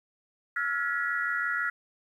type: tone cluster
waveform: sine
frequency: 1339 / 1425 / 1688 / 1940 Hz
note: E6 / F6 / G#6 / B6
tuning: +27 / +34 / +28 / -31 cents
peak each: -35 / -30 / -34 / -32 dBFS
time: 0.56-1.7 s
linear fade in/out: 5 ms
effects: 10-bit